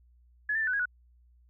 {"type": "tone with pitch steps", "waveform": "sine", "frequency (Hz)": [1699, 1784, 1762, 1500, 1645, 1470], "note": ["G#6", "A6", "A6", "F#6", "G#6", "F#6"], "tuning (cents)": [39, 23, 2, 23, -17, -12], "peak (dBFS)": -26, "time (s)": [0.49, 0.856], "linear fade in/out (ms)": 5, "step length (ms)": 61, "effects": ["added 60 Hz sine -58 dBFS peak until 1.49 s"]}